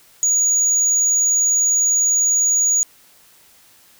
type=tone; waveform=sine; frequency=6790 Hz; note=G#8; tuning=37 cents sharp; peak=-12 dBFS; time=0.23-2.83 s; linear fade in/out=0 ms; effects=tanh soft clip ceiling -10 dBFS + white hiss -51 dBFS RMS until 3.99 s